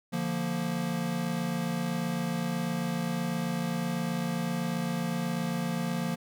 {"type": "chord", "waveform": "square", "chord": "Bb major", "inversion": "first", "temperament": "equal", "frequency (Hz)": [146.83, 174.61, 233.1], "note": ["D3", "F3", "Bb3"], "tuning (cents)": [0, 0, 0], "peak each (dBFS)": [-38, -32, -34], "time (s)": [0.12, 6.16], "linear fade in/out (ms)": 20, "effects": []}